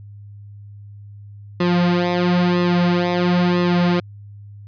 sawtooth tone with flanger, 176.6 Hz, F3, 20 cents sharp, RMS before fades -17 dBFS, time 1.6-4 s, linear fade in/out 5 ms, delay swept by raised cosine 1.3 to 5 ms, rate 1 Hz, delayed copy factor -0.8, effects added 102 Hz sine -36 dBFS peak until 4.67 s + resampled to 11025 Hz

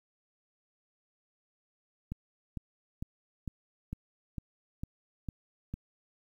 click train, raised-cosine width 5 ms, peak -24 dBFS, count 9, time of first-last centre 2.12-5.74 s, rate 2.21 Hz, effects 10-bit

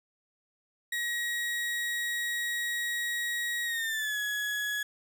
35% pulse tone with pitch glide, 1900 to 1683 Hz, A#6 to G#6, +33 to +23 cents, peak -28 dBFS, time 0.92-4.83 s, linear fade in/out 5 ms, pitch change -210 cents, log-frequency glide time 3.64-4.18 s, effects none

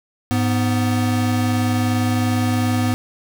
square tone pair together, 103.83 / 248.7 Hz, G#2 / B3, 0 / +12 cents, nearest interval octave + minor third, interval 1512 cents, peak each -20 dBFS, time 0.31-2.94 s, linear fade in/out 0 ms, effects none

